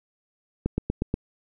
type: click train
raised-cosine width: 3 ms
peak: -11 dBFS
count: 5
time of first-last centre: 0.66-1.141 s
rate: 8.32 Hz
effects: none